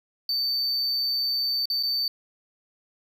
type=tone with dropouts; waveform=triangle; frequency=4565 Hz; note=D8; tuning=50 cents flat; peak=-22 dBFS; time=0.29-2.08 s; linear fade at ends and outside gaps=2 ms; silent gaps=1.656-1.7 / 1.828-1.833 s; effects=none